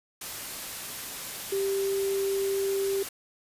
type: tone in noise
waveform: sine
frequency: 392 Hz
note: G4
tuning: in tune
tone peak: -25 dBFS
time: 1.52-3.03 s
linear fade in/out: 5 ms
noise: white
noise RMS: -37 dBFS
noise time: 0.21-3.09 s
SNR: +9 dB
effects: resampled to 32000 Hz